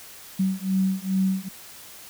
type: beating tone pair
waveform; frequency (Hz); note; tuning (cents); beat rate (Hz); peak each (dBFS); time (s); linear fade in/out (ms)
sine; 189 / 191.4; F#3 / G3; +37 / -41; 2.4; -24 / -24; 0.39-1.49; 10
effects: white hiss -44 dBFS RMS until 2.09 s